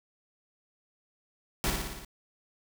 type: noise with echo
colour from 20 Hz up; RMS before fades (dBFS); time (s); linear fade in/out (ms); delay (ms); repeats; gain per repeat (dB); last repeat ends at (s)
pink; -28; 1.64-1.7; 0; 58; 6; -3; 2.048
effects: none